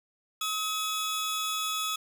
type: tone pair together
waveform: sawtooth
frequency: 1275 / 3398 Hz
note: D#6 / G#7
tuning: +42 / +39 cents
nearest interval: octave + perfect fourth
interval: 1697 cents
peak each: -28 / -29 dBFS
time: 0.41-1.96 s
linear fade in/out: 5 ms
effects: 9-bit